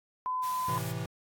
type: tone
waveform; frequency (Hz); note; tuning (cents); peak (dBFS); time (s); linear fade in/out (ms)
sine; 1013; B5; +44; -29; 0.26-0.78; 0
type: band-stop noise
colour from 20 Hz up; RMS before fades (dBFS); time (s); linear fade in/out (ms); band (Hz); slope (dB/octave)
white; -44; 0.42-0.93; 20; 270 to 580; 96
type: chord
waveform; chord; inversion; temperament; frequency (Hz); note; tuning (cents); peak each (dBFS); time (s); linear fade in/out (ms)
square; A minor; none; equal; 110 / 130.81 / 164.81; A2 / C3 / E3; 0 / 0 / 0; -38; 0.68-1.06; 5
effects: AAC 64 kbps